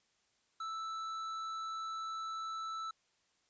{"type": "tone with tanh clipping", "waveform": "triangle", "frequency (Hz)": 1318.5, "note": "E6", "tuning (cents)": 0, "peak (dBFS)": -40, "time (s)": [0.6, 2.91], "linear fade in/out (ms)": 5, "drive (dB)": 14, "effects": ["white hiss -75 dBFS RMS until 3.49 s", "resampled to 16000 Hz"]}